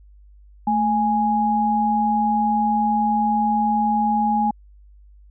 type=tone pair together; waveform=sine; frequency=220 / 830.6 Hz; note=A3 / G#5; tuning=0 / 0 cents; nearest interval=octave + major seventh; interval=2300 cents; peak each=-21 / -18 dBFS; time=0.67-4.51 s; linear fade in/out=5 ms; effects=added 50 Hz sine -45 dBFS peak until 5.3 s